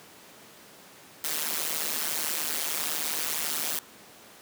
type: noise with amplitude modulation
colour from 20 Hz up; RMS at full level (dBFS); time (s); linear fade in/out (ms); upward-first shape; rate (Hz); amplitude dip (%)
white; -26; 1.24-3.79; 2; sine; 154; 100
effects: pink hiss -50 dBFS RMS until 4.41 s + high-pass 200 Hz 12 dB/octave